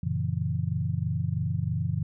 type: chord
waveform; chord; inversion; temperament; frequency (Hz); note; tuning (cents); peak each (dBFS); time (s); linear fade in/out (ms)
sine; F# dominant seventh; none; equal with one note detuned; 92.5 / 115.6 / 138.59 / 164.81; F#2 / A#2 / C#3 / E3; 0 / -14 / 0 / 0; -31; 0.03-2.03; 5
effects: none